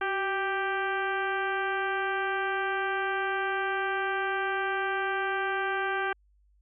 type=harmonic tone with a mistuned harmonic; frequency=392 Hz; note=G4; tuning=in tune; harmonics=1 / 2 / 3 / 4 / 5 / 6 / 7 / 8; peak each=-33 / -33 / -35 / -31 / -41 / -41 / -45 / -46 dBFS; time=0.01-6.13 s; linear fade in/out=5 ms; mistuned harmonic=1; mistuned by=-50 cents; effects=added 50 Hz sine -61 dBFS peak until 6.61 s